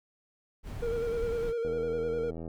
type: noise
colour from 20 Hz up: brown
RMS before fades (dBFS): -38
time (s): 0.63-1.54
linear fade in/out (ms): 50
type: tone with vibrato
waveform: triangle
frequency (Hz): 465.3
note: A#4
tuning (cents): -3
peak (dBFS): -27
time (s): 0.82-2.31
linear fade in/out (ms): 10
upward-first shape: square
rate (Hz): 9.9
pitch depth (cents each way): 33
type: click train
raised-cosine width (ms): 2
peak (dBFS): -27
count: 69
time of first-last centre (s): 1.65-2.478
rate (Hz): 82.1
effects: none